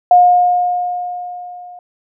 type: tone with level ramp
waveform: sine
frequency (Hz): 715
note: F5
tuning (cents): +41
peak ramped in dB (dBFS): -3 to -32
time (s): 0.11-1.79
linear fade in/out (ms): 2
effects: none